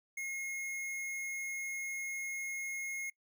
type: tone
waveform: square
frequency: 2156 Hz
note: C#7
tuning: 49 cents flat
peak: -38 dBFS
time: 0.17-3.1 s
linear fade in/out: 5 ms
effects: noise-tail reverb RT60 0.1 s tail -22 dB re dry